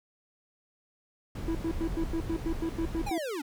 brown noise, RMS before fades -35 dBFS, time 1.35-3.1 s, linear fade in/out 5 ms
triangle tone bursts, 328.4 Hz, E4, 6 cents flat, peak -26 dBFS, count 11, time 1.48-3.18 s, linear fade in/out 2 ms, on 70 ms, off 93 ms
square linear sweep, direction down, 850 to 263.2 Hz, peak -33 dBFS, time 3.06-3.42 s, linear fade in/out 10 ms
effects none

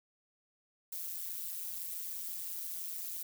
violet noise with amplitude modulation, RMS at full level -37 dBFS, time 0.92-3.23 s, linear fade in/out 5 ms, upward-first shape sine, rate 174 Hz, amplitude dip 85%, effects none

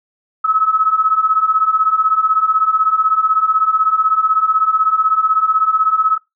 sine beating tone pair, 1279 / 1295 Hz, D#6 / E6, +47 / -31 cents, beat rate 16 Hz, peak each -16 / -13 dBFS, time 0.44-6.18 s, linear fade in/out 10 ms, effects noise-tail reverb RT60 0.2 s tail -25 dB re dry

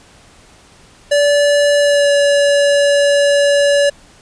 square tone with pitch glide, 578 to 570.7 Hz, D5 to D5, -28 to -50 cents, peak -10 dBFS, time 1.11-3.9 s, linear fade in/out 10 ms, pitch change -22 cents, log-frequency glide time 1.79-2.11 s, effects pink hiss -45 dBFS RMS until 4.21 s + resampled to 22050 Hz

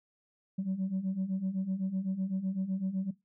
sine beating tone pair, 185 / 192.9 Hz, F#3 / G3, 0 / -28 cents, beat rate 7.9 Hz, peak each -33 / -31 dBFS, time 0.58-3.11 s, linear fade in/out 10 ms, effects noise-tail reverb RT60 0.2 s tail -19 dB re dry + tanh soft clip ceiling -26 dBFS

